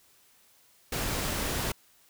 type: noise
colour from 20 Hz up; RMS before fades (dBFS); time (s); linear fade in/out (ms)
pink; -31; 0.92-1.72; 5
effects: white hiss -62 dBFS RMS until 2.09 s